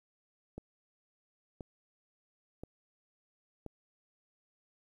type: click train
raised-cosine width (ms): 2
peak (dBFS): -29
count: 4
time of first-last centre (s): 0.58-3.663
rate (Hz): 0.973
effects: 11-bit